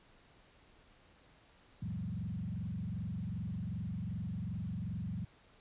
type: tone with frequency modulation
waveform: sine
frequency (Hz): 143.1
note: D3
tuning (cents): -45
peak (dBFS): -36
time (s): 1.82-5.25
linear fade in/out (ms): 5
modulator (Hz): 22.6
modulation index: 2.6
effects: pink hiss -64 dBFS RMS until 5.6 s + resampled to 8000 Hz